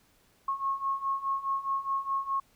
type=beating tone pair; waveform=sine; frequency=1087 / 1091.8 Hz; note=C#6 / C#6; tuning=-34 / -27 cents; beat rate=4.8 Hz; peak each=-33 / -30 dBFS; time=0.48-2.4 s; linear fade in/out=5 ms; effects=pink hiss -65 dBFS RMS until 2.55 s